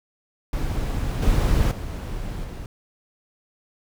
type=noise with level steps; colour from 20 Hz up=brown; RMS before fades=-25 / -19 / -30 / -33 dBFS; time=0.53-2.66 s; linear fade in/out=2 ms; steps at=1.22 / 1.71 / 2.44 s; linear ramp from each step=5 ms; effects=none